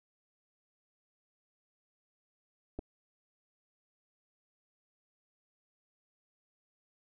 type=clicks; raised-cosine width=2 ms; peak=-27 dBFS; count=2; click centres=2.789 / 2.792 s; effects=none